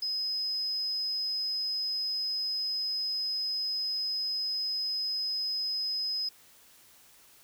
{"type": "tone", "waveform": "sine", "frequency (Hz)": 5060, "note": "D#8", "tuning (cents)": 28, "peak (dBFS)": -29, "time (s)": [0.02, 6.29], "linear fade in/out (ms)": 5, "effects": ["white hiss -58 dBFS RMS until 7.43 s"]}